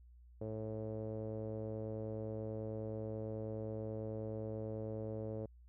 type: tone with low-pass filter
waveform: sawtooth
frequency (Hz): 109.3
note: A2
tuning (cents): -11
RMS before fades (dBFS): -42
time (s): 0.41-5.46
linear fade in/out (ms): 5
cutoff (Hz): 510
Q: 5
effects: added 60 Hz sine -57 dBFS peak until 5.68 s